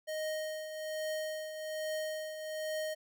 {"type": "tone with tremolo", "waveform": "square", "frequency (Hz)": 622.3, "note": "D#5", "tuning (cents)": 0, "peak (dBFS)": -34, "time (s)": [0.07, 2.95], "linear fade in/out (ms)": 20, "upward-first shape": "triangle", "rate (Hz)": 1.2, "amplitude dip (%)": 60, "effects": []}